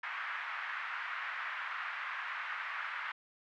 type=band-pass noise; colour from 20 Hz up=white; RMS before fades=-40 dBFS; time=0.03-3.12 s; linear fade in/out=5 ms; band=1100 to 2000 Hz; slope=24 dB/octave; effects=none